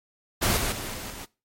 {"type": "noise with level steps", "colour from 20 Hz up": "pink", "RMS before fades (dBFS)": [-23, -27, -34, -36, -39], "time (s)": [0.41, 1.26], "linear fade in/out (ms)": 20, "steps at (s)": [0.57, 0.72, 0.94, 1.1], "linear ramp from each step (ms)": 2, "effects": ["noise-tail reverb RT60 0.3 s tail -22 dB re dry", "MP3 64 kbps"]}